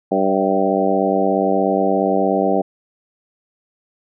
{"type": "harmonic tone with a mistuned harmonic", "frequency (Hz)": 96.9, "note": "G2", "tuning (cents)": -20, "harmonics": [2, 3, 4, 5, 6, 7, 8], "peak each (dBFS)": [-22, -22, -22, -22, -22, -22, -22], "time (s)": [0.11, 2.62], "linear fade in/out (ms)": 10, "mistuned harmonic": 7, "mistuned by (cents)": -20, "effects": []}